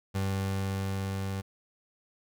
30% pulse tone with level ramp, 97 Hz, G2, 18 cents flat, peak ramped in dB -25 to -29 dBFS, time 0.14-1.42 s, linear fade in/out 20 ms, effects none

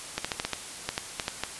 clicks, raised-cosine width 0.2 ms, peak -10 dBFS, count 11, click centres 0.18 / 0.246 / 0.318 / 0.399 / 0.45 / 0.533 / 0.89 / 0.979 / 1.198 / 1.281 / 1.436 s, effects white hiss -40 dBFS RMS until 1.59 s + resampled to 24000 Hz

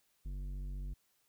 sine tone with tanh clipping, 47.52 Hz, F#1, 47 cents sharp, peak -40 dBFS, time 0.25-0.94 s, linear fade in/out 10 ms, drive 11 dB, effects white hiss -75 dBFS RMS until 1.28 s

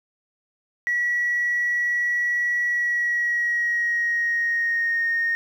sine tone with pitch glide, 1933 to 1848.9 Hz, B6 to A#6, -38 to -15 cents, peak -19 dBFS, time 0.87-5.35 s, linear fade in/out 0 ms, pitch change -77 cents, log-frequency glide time 2.67-5.07 s, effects tanh soft clip ceiling -15 dBFS + 9-bit

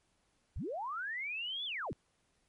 sine linear two-way sweep, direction up then down, 32.7 to 3520 to 32.7 Hz, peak -36 dBFS, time 0.56-1.93 s, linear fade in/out 0 ms, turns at 1.65 s, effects pink hiss -75 dBFS RMS until 2.48 s + MP3 48 kbps

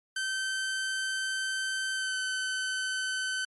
sawtooth tone with pitch glide, 1545 to 1524.6 Hz, G6 to G6, -26 to -49 cents, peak -26 dBFS, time 0.16-3.45 s, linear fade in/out 5 ms, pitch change -23 cents, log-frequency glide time 1.94-2.16 s, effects MP3 48 kbps

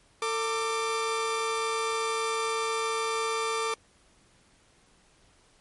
sawtooth tone pair together, 450 / 1178.7 Hz, A4 / D6, +39 / +6 cents, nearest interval octave + perfect fourth, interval 1667 cents, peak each -26 dBFS, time 0.22-3.74 s, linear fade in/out 2 ms, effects pink hiss -62 dBFS RMS until 5.6 s + MP3 48 kbps

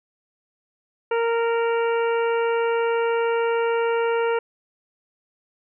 harmonic tone, 463.2 Hz, A#4, 11 cents flat, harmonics 1 / 2 / 3 / 4 / 5 / 6, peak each -20 / -27 / -30 / -37 / -36 / -37 dBFS, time 1.11-4.39 s, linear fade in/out 5 ms, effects none

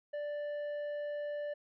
sine tone with tanh clipping, 587.3 Hz, D5, in tune, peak -37 dBFS, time 0.13-1.54 s, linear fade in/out 10 ms, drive 7 dB, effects none

